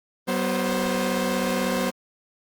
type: tone cluster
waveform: sawtooth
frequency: 189 / 245.5 / 527 Hz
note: F#3 / B3 / C5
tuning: +37 / -10 / +12 cents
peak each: -23 dBFS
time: 0.27-1.91 s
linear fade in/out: 20 ms
effects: Opus 32 kbps